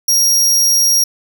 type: tone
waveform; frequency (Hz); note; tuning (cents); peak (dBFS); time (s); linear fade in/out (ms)
sawtooth; 5630; F8; +13; -7; 0.08-1.04; 5
effects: none